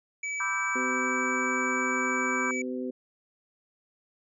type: tone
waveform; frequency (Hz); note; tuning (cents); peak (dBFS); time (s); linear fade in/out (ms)
square; 2293; D7; -42; -31; 0.23-2.62; 5
type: chord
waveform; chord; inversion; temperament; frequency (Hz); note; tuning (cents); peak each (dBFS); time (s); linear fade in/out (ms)
sine; E minor seventh; second; equal; 987.8 / 1174.7 / 1318.5 / 1568; B5 / D6 / E6 / G6; 0 / 0 / 0 / 0; -35 / -34 / -37 / -32; 0.4-2.51; 2
type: harmonic tone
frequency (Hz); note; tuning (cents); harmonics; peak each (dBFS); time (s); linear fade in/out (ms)
127; B2; +49; 2 / 3 / 4; -32 / -36 / -38; 0.75-2.91; 10
effects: resampled to 22050 Hz